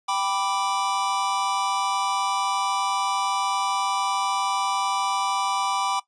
square chord, G major, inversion none, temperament equal, 784 / 987.8 / 1174.7 Hz, G5 / B5 / D6, 0 / 0 / 0 cents, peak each -28 dBFS, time 0.08-6 s, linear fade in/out 10 ms, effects noise-tail reverb RT60 0.1 s tail -17 dB re dry + resampled to 22050 Hz

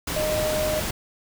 sine tone in noise, 616 Hz, D#5, 17 cents flat, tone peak -23 dBFS, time 0.16-0.8 s, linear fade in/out 5 ms, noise pink, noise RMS -28 dBFS, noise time 0.07-0.91 s, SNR +2 dB, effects none

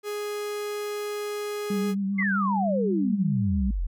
45% pulse tone, 415.3 Hz, G#4, in tune, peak -29 dBFS, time 0.03-1.95 s, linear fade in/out 50 ms
sine tone with vibrato, 196.7 Hz, G3, 6 cents sharp, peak -24 dBFS, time 1.7-3.71 s, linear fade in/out 5 ms, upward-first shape sine, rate 7.6 Hz, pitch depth 35 cents each way
sine tone with exponential growth, 1136 Hz, C#6, 42 cents sharp, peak -31 dBFS, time 2.13-2.23 s, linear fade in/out 2 ms, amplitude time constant 20 ms
sine exponential sweep, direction down, 2146 to 37.79 Hz, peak -24 dBFS, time 2.18-3.87 s, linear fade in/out 10 ms
effects none

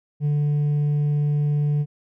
triangle tone with hard clipping, 147.1 Hz, D3, 3 cents sharp, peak -17 dBFS, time 0.2-1.86 s, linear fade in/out 50 ms, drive 1 dB, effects none

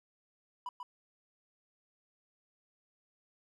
triangle tone with echo, 987.8 Hz, B5, in tune, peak -35 dBFS, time 0.66-0.69 s, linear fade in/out 2 ms, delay 140 ms, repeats 1, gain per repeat -4 dB, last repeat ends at 0.83 s, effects none

